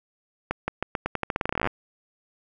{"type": "accelerating click train", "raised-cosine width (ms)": 0.5, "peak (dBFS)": -10, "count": 22, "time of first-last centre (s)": [0.51, 1.673], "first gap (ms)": 170, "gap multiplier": 0.86, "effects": []}